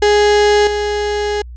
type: tone with level steps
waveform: 35% pulse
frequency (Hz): 415.3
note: G#4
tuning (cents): 0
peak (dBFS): -7 / -14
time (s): 0.02-1.42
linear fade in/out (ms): 5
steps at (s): 0.67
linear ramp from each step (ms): 2
effects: added 60 Hz sine -29 dBFS peak until 1.56 s + resampled to 16000 Hz